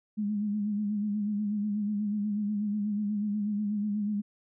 sine tone with vibrato, 207.7 Hz, G#3, in tune, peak -27 dBFS, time 0.17-4.22 s, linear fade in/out 20 ms, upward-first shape sine, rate 8.2 Hz, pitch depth 49 cents each way, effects none

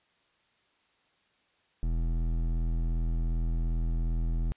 sine tone with hard clipping, 41.32 Hz, E1, 5 cents sharp, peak -28 dBFS, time 1.83-4.52 s, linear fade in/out 0 ms, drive 12 dB, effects white hiss -69 dBFS RMS until 4.56 s + resampled to 8000 Hz

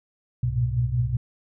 sine tone cluster, 65.1 / 103.8 / 117.9 / 123.2 Hz, C2 / G#2 / A#2 / B2, -8 / 0 / +20 / -4 cents, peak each -30 / -32 / -27 / -23 dBFS, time 0.43-1.17 s, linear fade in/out 5 ms, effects none

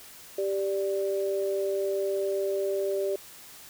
sine tone pair together, 392 / 587.3 Hz, G4 / D5, 0 / 0 cents, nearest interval perfect fifth, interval 700 cents, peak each -27 / -30 dBFS, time 0.38-3.16 s, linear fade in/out 5 ms, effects white hiss -48 dBFS RMS until 3.69 s

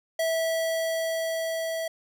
square tone with level ramp, 653 Hz, E5, 17 cents flat, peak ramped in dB -24 to -29 dBFS, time 0.19-1.88 s, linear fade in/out 5 ms, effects none

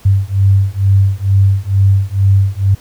sine beating tone pair, 96.8 / 99 Hz, G2 / G2, -21 / +18 cents, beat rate 2.2 Hz, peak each -11 dBFS, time 0.05-2.75 s, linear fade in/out 10 ms, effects pink hiss -43 dBFS RMS until 2.8 s

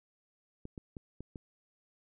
clicks, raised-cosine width 3 ms, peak -30 dBFS, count 5, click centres 0.654 / 0.778 / 0.968 / 1.206 / 1.358 s, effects none

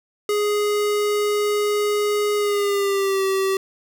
square tone with pitch glide, 415.5 to 385.4 Hz, G#4 to G4, +1 to -29 cents, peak -19 dBFS, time 0.29-3.57 s, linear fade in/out 2 ms, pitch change -130 cents, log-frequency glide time 2.36-3.24 s, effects none

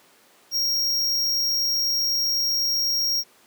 square tone, 5588 Hz, F8, in tune, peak -21 dBFS, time 0.51-3.24 s, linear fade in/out 50 ms, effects pink hiss -55 dBFS RMS until 3.46 s + high-pass 300 Hz 12 dB/octave

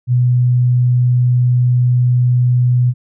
sine tone, 123.8 Hz, B2, 5 cents sharp, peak -9 dBFS, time 0.07-2.94 s, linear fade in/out 50 ms, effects none

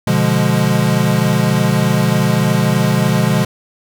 square chord, B diminished seventh, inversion none, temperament equal, 123.47 / 146.83 / 174.61 / 207.7 Hz, B2 / D3 / F3 / Ab3, 0 / 0 / 0 / 0 cents, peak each -18 dBFS, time 0.07-3.45 s, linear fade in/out 5 ms, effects none

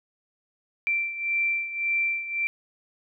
sine beating tone pair, 2349 / 2350.8 Hz, D7 / D7, 0 / +1 cents, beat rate 1.8 Hz, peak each -25 / -30 dBFS, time 0.87-2.47 s, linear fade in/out 0 ms, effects none

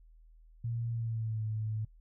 sine tone with pitch glide, 116.54 to 108.74 Hz, A#2 to A2, 0 to -20 cents, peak -32 dBFS, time 0.64-1.85 s, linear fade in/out 5 ms, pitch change -120 cents, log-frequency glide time 0.89-1.44 s, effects noise-tail reverb RT60 0.1 s tail -23 dB re dry + added 40 Hz sine -55 dBFS peak until 2 s

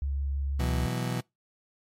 sine tone with vibrato, 69.4 Hz, C#2, 3 cents sharp, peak -27 dBFS, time 0.02-0.86 s, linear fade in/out 0 ms, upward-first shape sine, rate 6.2 Hz, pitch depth 12 cents each way
35% pulse chord, B suspended fourth, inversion none, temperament just, 123.47 / 164.63 / 185.21 Hz, B2 / E3 / F#3, 0 / -2 / +2 cents, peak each -29 / -33 / -33 dBFS, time 0.59-1.21 s, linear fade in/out 10 ms
effects noise-tail reverb RT60 0.2 s tail -25 dB re dry + MP3 64 kbps

